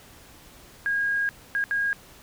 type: tone bursts at uneven times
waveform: sine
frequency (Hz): 1632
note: G#6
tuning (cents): -31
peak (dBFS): -22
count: 3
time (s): 0.86-1.29 / 1.55-1.64 / 1.71-1.93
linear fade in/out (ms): 0
effects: pink hiss -50 dBFS RMS until 2.22 s